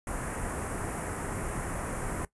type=band-stop noise; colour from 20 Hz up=pink; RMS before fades=-34 dBFS; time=0.07-2.25 s; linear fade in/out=2 ms; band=1900 to 8700 Hz; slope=24 dB/octave; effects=noise-tail reverb RT60 0.1 s tail -18 dB re dry + resampled to 24000 Hz